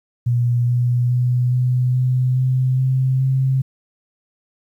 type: tone with pitch steps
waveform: sine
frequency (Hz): 120.7 / 122.31 / 123.95 / 125.61 / 127.29 / 128.99 / 130.72 / 132.46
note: B2 / B2 / B2 / B2 / C3 / C3 / C3 / C3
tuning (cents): -39 / -16 / +7 / +30 / -47 / -24 / -1 / +22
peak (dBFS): -14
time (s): 0.26-3.62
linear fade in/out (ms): 10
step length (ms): 420
effects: 9-bit